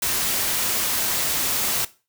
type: noise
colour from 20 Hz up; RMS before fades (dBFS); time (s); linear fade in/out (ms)
white; -23; 0.02-1.85; 5
effects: noise-tail reverb RT60 0.3 s tail -17 dB re dry